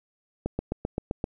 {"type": "click train", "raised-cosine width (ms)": 2, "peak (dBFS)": -14, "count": 7, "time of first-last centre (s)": [0.46, 1.241], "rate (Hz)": 7.68, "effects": []}